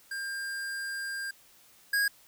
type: tone pair in turn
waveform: square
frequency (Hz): 1600 / 1639.3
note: G6 / G#6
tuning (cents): +35 / -23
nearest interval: unison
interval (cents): 42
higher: second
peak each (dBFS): -34 / -25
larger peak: second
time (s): 0.11-1.31 / 1.93-2.08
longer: first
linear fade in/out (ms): 5
effects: white hiss -59 dBFS RMS until 2.27 s